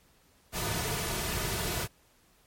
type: noise with comb filter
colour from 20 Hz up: pink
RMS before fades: -32 dBFS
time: 0.52-1.88 s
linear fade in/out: 50 ms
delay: 3.7 ms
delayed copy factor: -0.55
effects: pink hiss -64 dBFS RMS until 2.46 s + MP3 64 kbps